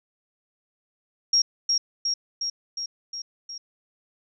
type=tone with echo; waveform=sine; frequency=5588 Hz; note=F8; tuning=in tune; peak=-16 dBFS; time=1.33-1.42 s; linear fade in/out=5 ms; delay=360 ms; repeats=6; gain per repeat=-3 dB; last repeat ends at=3.58 s; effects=none